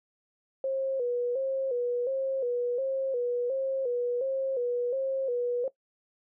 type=tone with vibrato; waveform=sine; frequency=510 Hz; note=C5; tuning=44 cents flat; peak=-26 dBFS; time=0.64-5.68 s; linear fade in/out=2 ms; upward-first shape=square; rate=1.4 Hz; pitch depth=83 cents each way; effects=noise-tail reverb RT60 0.1 s tail -18 dB re dry